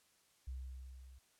sine tone with level ramp, 64.6 Hz, C2, 21 cents flat, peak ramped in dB -40 to -55 dBFS, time 0.47-1.19 s, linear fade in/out 10 ms, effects white hiss -72 dBFS RMS until 1.39 s + low-pass 11000 Hz 12 dB/octave

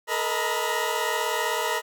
20% pulse tone cluster, 436.6 / 475.9 / 625 / 936 / 992 Hz, A4 / A#4 / D#5 / A#5 / B5, -13 / +36 / +8 / +7 / +7 cents, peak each -26 dBFS, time 0.07-1.82 s, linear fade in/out 50 ms, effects none

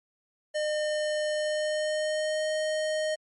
square tone with pitch glide, 607 to 619.8 Hz, D#5 to D#5, -43 to -7 cents, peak -27 dBFS, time 0.54-3.16 s, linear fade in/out 20 ms, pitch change +36 cents, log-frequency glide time 1.32-2.47 s, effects low-pass 10000 Hz 12 dB/octave + MP3 48 kbps

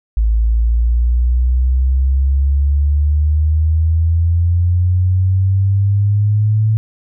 sine exponential sweep, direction up, 54.1 to 110 Hz, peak -10 dBFS, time 0.17-6.77 s, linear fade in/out 0 ms, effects none

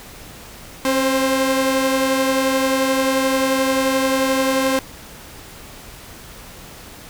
sawtooth tone pair together, 268.2 / 525 Hz, C4 / C5, +43 / +6 cents, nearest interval octave, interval 1163 cents, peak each -15 dBFS, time 0.85-4.79 s, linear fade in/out 0 ms, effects pink hiss -39 dBFS RMS until 7.09 s

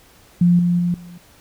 sine tone with level steps, 175 Hz, F3, 4 cents sharp, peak -10 / -14 / -16 / -35 dBFS, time 0.41-1.18 s, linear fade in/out 5 ms, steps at 0.59 / 0.79 / 0.94 s, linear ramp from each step 2 ms, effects pink hiss -50 dBFS RMS until 1.4 s

